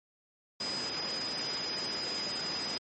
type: tone in noise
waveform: sine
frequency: 4978 Hz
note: D#8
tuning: in tune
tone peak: -34 dBFS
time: 0.6-2.78 s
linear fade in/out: 5 ms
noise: pink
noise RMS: -38 dBFS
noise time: 0.6-2.78 s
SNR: +1 dB
effects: high-pass 200 Hz 12 dB/octave + MP3 32 kbps